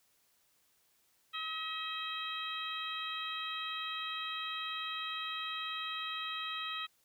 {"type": "harmonic tone", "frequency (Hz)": 639, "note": "D#5", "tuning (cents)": 46, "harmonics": [2, 3, 4, 5, 6], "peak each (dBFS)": [-41, -46, -44, -43, -43], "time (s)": [1.33, 6.87], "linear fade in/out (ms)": 20, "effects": ["white hiss -72 dBFS RMS until 7.04 s"]}